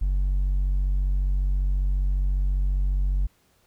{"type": "tone with hard clipping", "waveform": "triangle", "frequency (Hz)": 47.35, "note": "F#1", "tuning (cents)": 41, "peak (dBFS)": -19, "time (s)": [0.01, 3.27], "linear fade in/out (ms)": 10, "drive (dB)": 1, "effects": ["pink hiss -64 dBFS RMS until 3.66 s"]}